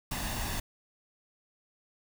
pink noise with comb filter, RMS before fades -34 dBFS, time 0.11-0.6 s, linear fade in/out 5 ms, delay 1.1 ms, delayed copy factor +0.5, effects none

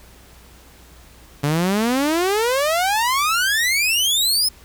sawtooth exponential sweep, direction up, 140 to 5274 Hz, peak -13 dBFS, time 1.43-4.49 s, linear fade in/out 10 ms, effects added 60 Hz sine -47 dBFS peak until 4.64 s + pink hiss -48 dBFS RMS until 4.64 s

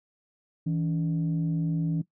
sine tone pair together, 162.4 / 285.2 Hz, E3 / C#4, -26 / +49 cents, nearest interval minor seventh, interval 975 cents, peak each -24 / -31 dBFS, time 0.66-2.02 s, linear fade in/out 10 ms, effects noise-tail reverb RT60 0.1 s tail -18 dB re dry + tanh soft clip ceiling -19 dBFS

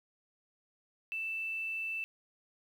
sine tone with quantisation, 2653 Hz, E7, 10 cents sharp, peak -34 dBFS, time 1.12-2.04 s, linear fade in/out 0 ms, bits 10, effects none

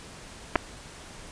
clicks, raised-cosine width 0.5 ms, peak -6 dBFS, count 2, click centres 0.556 / 0.559 s, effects pink hiss -45 dBFS RMS until 1.31 s + resampled to 22050 Hz

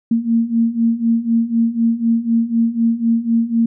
sine beating tone pair, 227.7 / 231.7 Hz, A#3 / A#3, -40 / -10 cents, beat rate 4 Hz, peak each -18 / -15 dBFS, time 0.11-3.66 s, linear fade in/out 5 ms, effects none

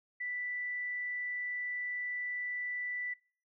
sine tone, 1975.5 Hz, B6, in tune, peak -35 dBFS, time 0.2-3.14 s, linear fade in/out 10 ms, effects noise-tail reverb RT60 0.5 s tail -24 dB re dry

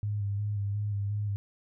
sine tone with vibrato, 102.3 Hz, G#2, 26 cents flat, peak -28 dBFS, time 0.03-1.36 s, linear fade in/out 0 ms, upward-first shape square, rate 2.8 Hz, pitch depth 28 cents each way, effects none

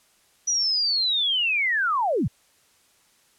sine linear sweep, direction down, 5920 to 74.8 Hz, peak -20 dBFS, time 0.47-2.28 s, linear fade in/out 10 ms, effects white hiss -61 dBFS RMS until 3.38 s + low-pass 11000 Hz 12 dB/octave

